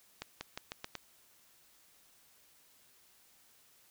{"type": "accelerating click train", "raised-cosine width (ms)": 0.2, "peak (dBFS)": -22, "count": 6, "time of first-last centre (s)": [0.22, 0.953], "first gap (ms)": 190, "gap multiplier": 0.87, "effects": ["white hiss -65 dBFS RMS until 3.9 s"]}